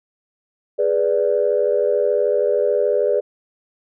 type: chord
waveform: sine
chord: G# diminished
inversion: none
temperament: equal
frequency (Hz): 415.3 / 493.9 / 587.3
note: G#4 / B4 / D5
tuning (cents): 0 / 0 / 0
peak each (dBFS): -19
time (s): 0.78-3.21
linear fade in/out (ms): 20
effects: tanh soft clip ceiling -6 dBFS